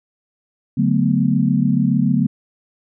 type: chord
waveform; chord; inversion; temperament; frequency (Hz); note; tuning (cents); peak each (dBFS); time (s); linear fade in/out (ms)
sine; B minor seventh; first; equal with one note detuned; 144.23 / 185 / 220 / 246.9; D3 / F#3 / A3 / B3; -31 / 0 / 0 / 0; -19; 0.77-2.27; 10
effects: none